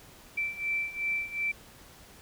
sine beating tone pair, 2333 / 2335.7 Hz, D7 / D7, -12 / -10 cents, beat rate 2.7 Hz, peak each -34 / -31 dBFS, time 0.37-1.52 s, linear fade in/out 10 ms, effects pink hiss -53 dBFS RMS until 2.21 s

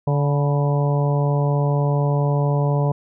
harmonic tone with a mistuned harmonic, 144.2 Hz, D3, 31 cents flat, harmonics 1 / 2 / 3 / 4 / 5 / 6 / 7, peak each -17 / -32 / -27 / -27 / -31 / -33 / -31 dBFS, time 0.07-2.92 s, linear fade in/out 5 ms, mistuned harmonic 7, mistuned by -48 cents, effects none

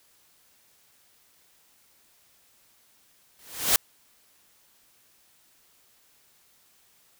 white noise with exponential growth, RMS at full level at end -17 dBFS, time 3.39-3.76 s, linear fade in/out 2 ms, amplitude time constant 79 ms, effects white hiss -62 dBFS RMS until 7.19 s

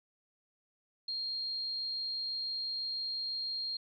sine tone, 4222 Hz, C8, 15 cents sharp, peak -34 dBFS, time 1.08-3.77 s, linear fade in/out 5 ms, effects none

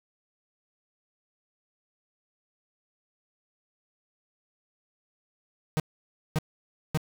45% pulse tone bursts, 155.56 Hz, D#3, in tune, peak -23 dBFS, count 3, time 5.77-6.974 s, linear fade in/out 0 ms, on 28 ms, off 560 ms, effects none

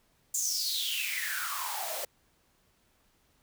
white noise with high-pass filter sweep, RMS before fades -33 dBFS, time 0.34-2.05 s, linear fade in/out 5 ms, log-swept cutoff 7300 to 530 Hz, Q 9.3, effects pink hiss -69 dBFS RMS until 3.42 s

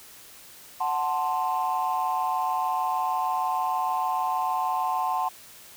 sine chord, F# diminished, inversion none, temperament equal, 740 / 880 / 1046.5 Hz, F#5 / A5 / C6, 0 / 0 / 0 cents, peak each -27 dBFS, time 0.8-5.29 s, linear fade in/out 10 ms, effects tanh soft clip ceiling -17 dBFS + white hiss -48 dBFS RMS until 5.76 s

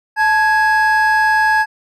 triangle tone pair together, 870.6 / 1661.2 Hz, A5 / G#6, -19 / 0 cents, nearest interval major seventh, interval 1119 cents, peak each -11 dBFS, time 0.16-1.66 s, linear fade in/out 50 ms, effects tanh soft clip ceiling -3 dBFS

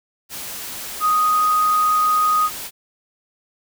sine tone in noise, 1246 Hz, D#6, 2 cents sharp, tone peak -14 dBFS, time 1-2.5 s, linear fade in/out 50 ms, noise white, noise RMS -31 dBFS, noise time 0.29-2.71 s, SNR +14 dB, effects none

